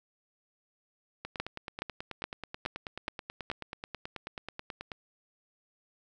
two click trains, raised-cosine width 0.3 ms, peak -16 / -22 dBFS, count 6 / 35, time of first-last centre 1.4-3.501 / 1.25-4.918 s, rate 2.38 / 9.27 Hz, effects none

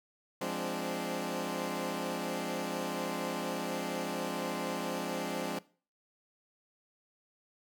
15% pulse chord, D half-diminished seventh, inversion first, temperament equal with one note detuned, 174.61 / 207.7 / 259.8 / 293.7 Hz, F3 / Ab3 / C4 / D4, 0 / 0 / -12 / 0 cents, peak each -33 dBFS, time 0.41-5.59 s, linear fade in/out 5 ms, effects noise-tail reverb RT60 0.4 s tail -20 dB re dry

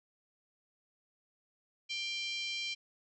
harmonic tone with a mistuned harmonic, 788 Hz, G5, 9 cents sharp, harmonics 3 / 4 / 5 / 6 / 7 / 8 / 9 / 10, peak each -39 / -40 / -43 / -47 / -46 / -54 / -57 / -60 dBFS, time 1.89-2.75 s, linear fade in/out 20 ms, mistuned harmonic 5, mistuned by +61 cents, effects none

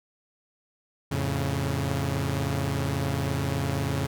sawtooth chord, F augmented, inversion none, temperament equal with one note detuned, 86.4 / 110 / 138.59 Hz, F2 / A2 / C#3, -18 / 0 / 0 cents, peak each -27 / -28 / -24 dBFS, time 1.11-4.07 s, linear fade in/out 10 ms, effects none

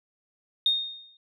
sine tone with exponential decay, 3689 Hz, A#7, 19 cents flat, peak -17 dBFS, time 0.66-1.17 s, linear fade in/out 2 ms, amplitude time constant 110 ms, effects tanh soft clip ceiling -13 dBFS

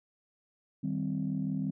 sine chord, C minor, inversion first, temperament equal, 155.56 / 196 / 261.6 Hz, Eb3 / G3 / C4, 0 / 0 / 0 cents, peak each -34 / -33 / -34 dBFS, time 0.83-1.71 s, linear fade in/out 10 ms, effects tanh soft clip ceiling -22 dBFS

